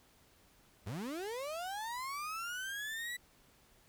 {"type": "linear sweep", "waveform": "35% pulse", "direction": "up", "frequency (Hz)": [82.5, 1975.5], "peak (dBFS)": -37, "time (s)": [0.86, 3.17], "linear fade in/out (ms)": 10, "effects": ["pink hiss -66 dBFS RMS until 3.88 s"]}